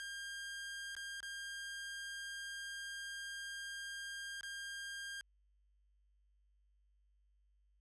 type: tone with dropouts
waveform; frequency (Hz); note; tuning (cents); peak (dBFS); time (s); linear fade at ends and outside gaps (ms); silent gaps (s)
sawtooth; 1605; G6; +40; -40; 0-5.21; 0; 0.951-0.966 / 1.204-1.229 / 4.409-4.432
effects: added 50 Hz sine -70 dBFS peak until 7.8 s + resampled to 24000 Hz